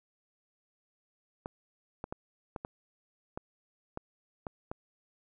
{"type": "clicks", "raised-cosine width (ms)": 1, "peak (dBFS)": -23, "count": 9, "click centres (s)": [1.459, 2.041, 2.125, 2.562, 2.649, 3.375, 3.974, 4.468, 4.715], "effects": []}